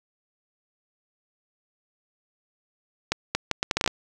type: accelerating click train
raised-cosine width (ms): 0.2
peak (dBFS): -5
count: 10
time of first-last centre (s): 3.12-3.877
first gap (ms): 230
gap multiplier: 0.71
effects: none